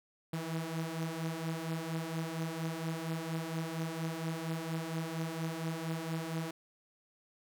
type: beating tone pair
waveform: sawtooth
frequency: 159.8 / 164.1 Hz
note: D#3 / E3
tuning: +47 / -8 cents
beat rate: 4.3 Hz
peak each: -36 / -33 dBFS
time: 0.33-6.51 s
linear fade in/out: 5 ms
effects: none